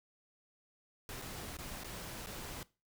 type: noise with dropouts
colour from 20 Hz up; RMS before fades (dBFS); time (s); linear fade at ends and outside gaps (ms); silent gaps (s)
pink; -45; 1.09-2.63; 1; 1.217-1.221 / 1.569-1.587 / 1.836-1.844 / 2.261-2.27
effects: noise-tail reverb RT60 0.3 s tail -20 dB re dry